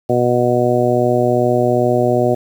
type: harmonic tone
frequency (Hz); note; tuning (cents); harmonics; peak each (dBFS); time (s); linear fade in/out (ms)
122.5; B2; -14; 1 / 2 / 3 / 4 / 5 / 6; -20 / -20 / -17 / -20 / -17 / -21; 0.09-2.35; 10
effects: 7-bit